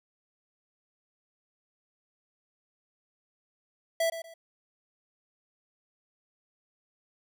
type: tone with echo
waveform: square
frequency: 660 Hz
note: E5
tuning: 2 cents sharp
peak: -25 dBFS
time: 4-4.1 s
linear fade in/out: 5 ms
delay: 120 ms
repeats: 2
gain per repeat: -11 dB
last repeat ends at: 4.34 s
effects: none